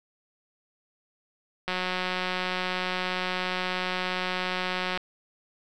click train, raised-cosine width 0.3 ms, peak -13 dBFS, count 604, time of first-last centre 1.68-4.975 s, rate 183 Hz, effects none

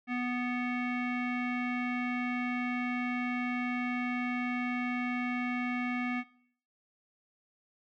square tone with low-pass filter, 246.9 Hz, B3, in tune, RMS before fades -33 dBFS, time 0.07-6.24 s, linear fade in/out 50 ms, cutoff 2200 Hz, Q 4.3, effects noise-tail reverb RT60 0.6 s tail -19 dB re dry

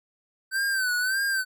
square tone with vibrato, 1536 Hz, G6, 36 cents flat, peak -24 dBFS, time 0.51-1.45 s, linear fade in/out 50 ms, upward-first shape sine, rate 1.7 Hz, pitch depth 85 cents each way, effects none

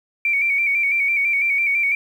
sine tone with vibrato, 2293 Hz, D7, 42 cents flat, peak -16 dBFS, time 0.25-1.95 s, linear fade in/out 2 ms, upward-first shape square, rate 6 Hz, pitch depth 46 cents each way, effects 8-bit

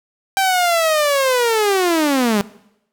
sawtooth linear sweep, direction down, 784 to 196 Hz, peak -10 dBFS, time 0.37-2.41 s, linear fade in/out 0 ms, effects noise-tail reverb RT60 0.8 s tail -20 dB re dry

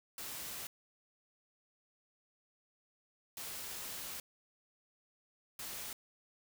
white noise bursts at uneven times, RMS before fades -44 dBFS, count 3, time 0.18-0.67 / 3.37-4.2 / 5.59-5.93 s, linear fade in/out 2 ms, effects none

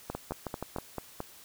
two click trains, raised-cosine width 1 ms, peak -20 / -20 dBFS, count 5 / 6, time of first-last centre 0.15-0.785 / 0.1-1.204 s, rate 6.3 / 4.53 Hz, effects white hiss -53 dBFS RMS until 1.44 s

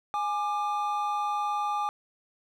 triangle tone pair together, 830.6 / 1191.7 Hz, G#5 / D6, 0 / +25 cents, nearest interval tritone, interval 625 cents, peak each -27 / -28 dBFS, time 0.14-1.89 s, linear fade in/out 0 ms, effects none

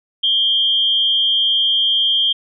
sine tone with amplitude modulation, 3200 Hz, G7, 35 cents sharp, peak -10 dBFS, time 0.23-2.33 s, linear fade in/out 10 ms, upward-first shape sine, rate 222 Hz, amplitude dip 60%, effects none

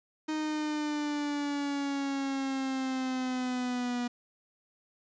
45% pulse exponential sweep, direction down, 311.1 to 242.4 Hz, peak -30 dBFS, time 0.28-4.08 s, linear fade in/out 10 ms, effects resampled to 16000 Hz + 10-bit

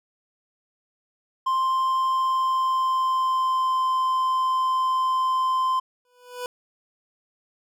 triangle tone with pitch glide, 1048 to 1037.8 Hz, C6 to C6, +2 to -14 cents, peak -18 dBFS, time 1.46-5.8 s, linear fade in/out 10 ms, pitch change -16 cents, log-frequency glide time 2.07-3.87 s
25% pulse tone with exponential growth, 494.4 Hz, B4, 2 cents sharp, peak -23 dBFS, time 6.05-6.46 s, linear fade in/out 1 ms, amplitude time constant 87 ms
effects none

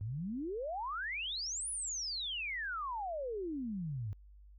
sine exponential two-way sweep, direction up then down, 96 to 10300 to 96 Hz, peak -36 dBFS, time 0.01-4.13 s, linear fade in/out 0 ms, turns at 1.7 s, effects added 50 Hz sine -54 dBFS peak until 4.58 s

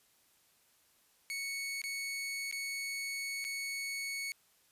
sawtooth tone with dropouts, 2217 Hz, C#7, in tune, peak -33 dBFS, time 1.3-4.32 s, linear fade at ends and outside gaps 0 ms, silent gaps 1.817-1.839 / 2.513-2.525 / 3.443-3.449 s, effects white hiss -69 dBFS RMS until 4.71 s + resampled to 32000 Hz

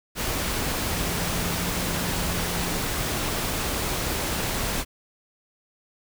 sine tone in noise, 173.6 Hz, F3, 10 cents flat, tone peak -33 dBFS, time 0.93-2.82 s, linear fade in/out 50 ms, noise pink, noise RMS -27 dBFS, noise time 0.15-4.85 s, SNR -9 dB, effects none

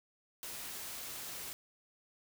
white noise, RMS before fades -44 dBFS, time 0.43-1.53 s, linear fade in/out 0 ms, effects none

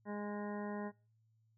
harmonic tone with a mistuned harmonic, 206.6 Hz, G#3, 9 cents flat, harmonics 1 / 2 / 3 / 4 / 5 / 7 / 8 / 9, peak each -41 / -46 / -48 / -50 / -51 / -57 / -59 / -54 dBFS, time 0.05-0.92 s, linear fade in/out 50 ms, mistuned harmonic 8, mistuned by -19 cents, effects noise-tail reverb RT60 0.4 s tail -25 dB re dry + added 111 Hz sine -70 dBFS peak until 1.57 s

